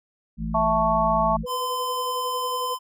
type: harmonic tone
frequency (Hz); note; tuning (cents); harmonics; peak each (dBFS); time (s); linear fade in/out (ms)
54.9; A1; -3; 1 / 3 / 4; -30 / -30 / -30; 0.37-1.46; 50
type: chord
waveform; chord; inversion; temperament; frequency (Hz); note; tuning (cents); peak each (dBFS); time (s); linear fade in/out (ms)
sine; A major; second; equal; 659.3 / 880 / 1108.7; E5 / A5 / C#6; 0 / 0 / 0; -23; 0.54-1.37; 10
type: tone with tremolo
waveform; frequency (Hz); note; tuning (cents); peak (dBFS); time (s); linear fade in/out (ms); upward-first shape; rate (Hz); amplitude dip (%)
sine; 495.6; B4; +6; -28; 1.43-2.75; 20; sine; 11; 60
type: tone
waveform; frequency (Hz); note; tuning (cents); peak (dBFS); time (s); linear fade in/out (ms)
square; 1025; C6; -36; -26; 1.46-2.79; 50
effects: none